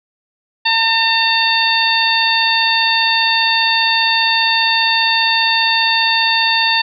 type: harmonic tone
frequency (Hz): 905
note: A5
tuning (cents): +48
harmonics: 1 / 2 / 3 / 4 / 5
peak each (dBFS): -18 / -18 / -18 / -18 / -18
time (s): 0.65-6.82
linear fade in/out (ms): 10
effects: none